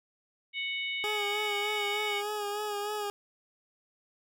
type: harmonic tone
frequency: 740 Hz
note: F#5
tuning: in tune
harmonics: 3 / 4 / 5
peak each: -33 / -37 / -40 dBFS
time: 0.53-2.23 s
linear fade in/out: 50 ms
type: tone with vibrato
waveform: 20% pulse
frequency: 415.3 Hz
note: G#4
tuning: in tune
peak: -27 dBFS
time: 1.04-3.1 s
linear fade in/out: 0 ms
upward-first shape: sine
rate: 3.3 Hz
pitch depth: 34 cents each way
effects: none